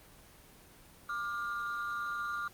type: ring-modulated tone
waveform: triangle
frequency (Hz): 1300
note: E6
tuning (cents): -24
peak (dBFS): -29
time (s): 1.09-2.48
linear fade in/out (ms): 5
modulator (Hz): 111
effects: pink hiss -57 dBFS RMS until 2.53 s + Opus 24 kbps